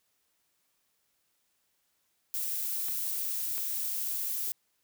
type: noise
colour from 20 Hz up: violet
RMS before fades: -33 dBFS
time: 2.34-4.52 s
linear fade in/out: 0 ms
type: clicks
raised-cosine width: 0.3 ms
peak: -27 dBFS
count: 2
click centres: 2.884 / 3.58 s
effects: white hiss -75 dBFS RMS until 4.83 s